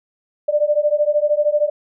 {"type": "beating tone pair", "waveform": "sine", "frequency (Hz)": [588, 601], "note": ["D5", "D5"], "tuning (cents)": [2, 40], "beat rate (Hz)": 13, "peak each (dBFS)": -17, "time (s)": [0.48, 1.7], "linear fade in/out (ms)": 10, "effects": []}